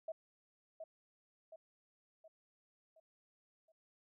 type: tone with echo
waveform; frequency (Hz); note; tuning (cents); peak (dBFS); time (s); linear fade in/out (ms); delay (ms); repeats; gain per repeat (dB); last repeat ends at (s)
sine; 643; E5; -43; -39; 0.08-0.12; 5; 720; 5; -6; 3.72
effects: none